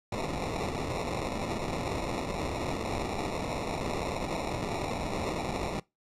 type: noise with sample-and-hold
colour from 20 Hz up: blue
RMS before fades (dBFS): -33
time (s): 0.12-5.8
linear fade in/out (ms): 5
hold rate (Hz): 1575
effects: noise-tail reverb RT60 0.2 s tail -22 dB re dry + low-pass 8000 Hz 12 dB/octave